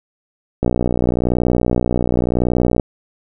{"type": "click train", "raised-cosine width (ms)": 2, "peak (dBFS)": -3, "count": 133, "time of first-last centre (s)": [0.63, 2.797], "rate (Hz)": 60.9, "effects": []}